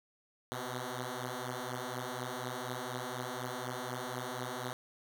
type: beating tone pair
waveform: 5% pulse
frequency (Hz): 123.47 / 127.57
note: B2 / C3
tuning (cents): 0 / -43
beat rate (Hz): 4.1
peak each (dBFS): -29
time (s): 0.52-4.73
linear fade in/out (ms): 0
effects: none